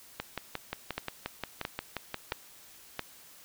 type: two click trains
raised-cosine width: 0.3 ms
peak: -16 / -17 dBFS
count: 4 / 13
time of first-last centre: 0.98-2.993 / 0.2-2.32 s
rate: 1.49 / 5.66 Hz
effects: white hiss -54 dBFS RMS until 3.44 s